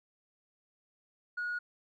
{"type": "tone with tanh clipping", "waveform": "triangle", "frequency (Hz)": 1449, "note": "F#6", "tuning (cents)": -37, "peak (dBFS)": -33, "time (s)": [1.37, 1.59], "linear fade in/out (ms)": 10, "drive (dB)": 5, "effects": []}